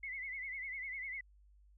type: tone with vibrato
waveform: sine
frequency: 2093 Hz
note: C7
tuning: in tune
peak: -40 dBFS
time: 0.03-1.21 s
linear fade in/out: 5 ms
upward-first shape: sine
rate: 10 Hz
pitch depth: 93 cents each way
effects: added 50 Hz sine -61 dBFS peak until 1.77 s